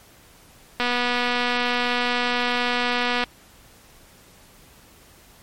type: click train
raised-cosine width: 0.3 ms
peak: -7 dBFS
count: 596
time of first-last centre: 0.8-3.239 s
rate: 244 Hz
effects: pink hiss -51 dBFS RMS until 5.42 s + MP3 64 kbps